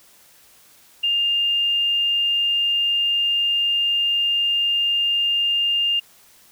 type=tone; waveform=sine; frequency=2808 Hz; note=F7; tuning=9 cents sharp; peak=-17 dBFS; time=1.03-6 s; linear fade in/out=10 ms; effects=white hiss -52 dBFS RMS until 6.51 s

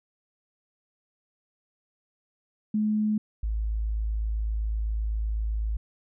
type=tone pair in turn; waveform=sine; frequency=213.3 / 53.93 Hz; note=G#3 / A1; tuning=+46 / -34 cents; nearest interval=2 octaves; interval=2380 cents; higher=first; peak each=-22 / -25 dBFS; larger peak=first; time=2.74-3.18 / 3.43-5.77 s; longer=second; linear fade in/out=5 ms; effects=none

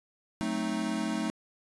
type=chord; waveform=square; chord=F# diminished seventh; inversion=none; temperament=equal; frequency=185 / 220 / 261.6 / 311.1 Hz; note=F#3 / A3 / C4 / Eb4; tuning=0 / 0 / 0 / 0 cents; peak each=-39 / -33 / -38 / -35 dBFS; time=0.41-1.3 s; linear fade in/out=0 ms; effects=resampled to 24000 Hz

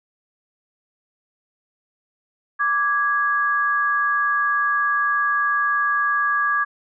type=tone pair together; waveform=sine; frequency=1168.3 / 1657 Hz; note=D6 / G#6; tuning=-9 / -4 cents; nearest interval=tritone; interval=605 cents; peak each=-20 dBFS; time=2.59-6.65 s; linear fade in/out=20 ms; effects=none

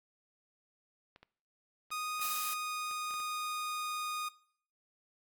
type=clicks; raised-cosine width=0.3 ms; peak=-38 dBFS; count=9; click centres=1.161 / 1.23 / 1.905 / 2.196 / 2.253 / 2.912 / 3.109 / 3.14 / 3.202 s
type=tone with pitch glide; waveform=sawtooth; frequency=1241 to 1233.1 Hz; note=D#6 to D#6; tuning=-5 to -16 cents; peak=-32 dBFS; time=1.91-4.29 s; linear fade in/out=10 ms; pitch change=-11 cents; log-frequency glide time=2.21-3.41 s
type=noise; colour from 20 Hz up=blue; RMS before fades=-38 dBFS; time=2.21-2.54 s; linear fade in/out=5 ms
effects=noise-tail reverb RT60 0.6 s tail -21 dB re dry + AAC 64 kbps

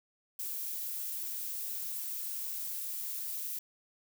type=noise; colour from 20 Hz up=violet; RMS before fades=-38 dBFS; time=0.39-3.59 s; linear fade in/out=5 ms; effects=none

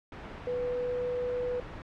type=tone in noise; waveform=sine; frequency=493.9 Hz; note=B4; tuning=in tune; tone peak=-29 dBFS; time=0.47-1.6 s; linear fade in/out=2 ms; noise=pink; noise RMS=-42 dBFS; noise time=0.12-1.82 s; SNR=+10 dB; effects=low-pass 2000 Hz 12 dB/octave

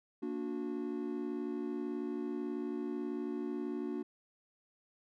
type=chord; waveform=triangle; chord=Bb augmented; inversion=none; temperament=just; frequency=233.1 / 291.4 / 364.2 Hz; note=Bb3 / D4 / F#4; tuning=0 / -13 / -27 cents; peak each=-39 / -37 / -38 dBFS; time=0.22-4.03 s; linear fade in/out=10 ms; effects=none

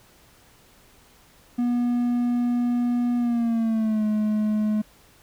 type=tone with pitch glide; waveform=triangle; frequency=242.1 to 213.2 Hz; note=B3 to G#3; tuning=-34 to +46 cents; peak=-18 dBFS; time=1.58-4.82 s; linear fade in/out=10 ms; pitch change=-220 cents; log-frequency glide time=3.17-4.05 s; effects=pink hiss -55 dBFS RMS until 5.22 s

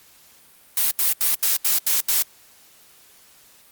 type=noise bursts; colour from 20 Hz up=blue; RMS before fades=-19 dBFS; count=7; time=0.77-2.224 s; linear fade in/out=2 ms; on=140 ms; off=79 ms; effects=white hiss -52 dBFS RMS until 3.71 s + Opus 48 kbps

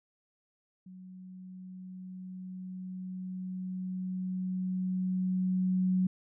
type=tone with level ramp; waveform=sine; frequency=185 Hz; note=F#3; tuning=in tune; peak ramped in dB=-46 to -24 dBFS; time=0.86-6.07 s; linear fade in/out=5 ms; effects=none

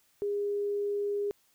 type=tone; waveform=sine; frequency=407.7 Hz; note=G#4; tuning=32 cents flat; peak=-28 dBFS; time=0.22-1.31 s; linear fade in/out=0 ms; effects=white hiss -68 dBFS RMS until 1.54 s

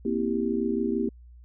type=chord; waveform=sine; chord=C dominant seventh; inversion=third; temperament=just; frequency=235.5 / 261.6 / 327 / 392.4 Hz; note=Bb3 / C4 / E4 / G4; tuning=+18 / 0 / -14 / +2 cents; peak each=-28 / -31 / -30 / -29 dBFS; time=0.05-1.09 s; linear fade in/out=5 ms; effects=added 60 Hz sine -46 dBFS peak until 1.44 s

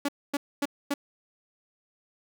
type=tone bursts; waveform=sawtooth; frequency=284.8 Hz; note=C#4; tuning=47 cents sharp; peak=-21 dBFS; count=4; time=0.05-0.94 s; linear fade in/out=5 ms; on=35 ms; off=250 ms; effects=none

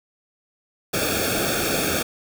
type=noise with comb filter; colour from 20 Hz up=pink; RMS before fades=-23 dBFS; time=0.93-2.03 s; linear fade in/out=10 ms; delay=1 ms; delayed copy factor=-0.95; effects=none

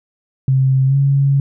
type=tone with pitch glide; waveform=sine; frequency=132.7 to 138.74 Hz; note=C3 to C#3; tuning=+25 to +2 cents; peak=-10 dBFS; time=0.48-1.4 s; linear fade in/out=2 ms; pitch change=+77 cents; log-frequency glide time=0.86-0.96 s; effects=none

